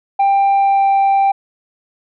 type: tone with pitch glide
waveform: sine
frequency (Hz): 791 to 786.4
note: G5 to G5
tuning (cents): +15 to +5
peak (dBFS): -7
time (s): 0.19-1.32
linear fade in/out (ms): 10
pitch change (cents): -10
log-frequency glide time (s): 0.54-0.93
effects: tanh soft clip ceiling -9 dBFS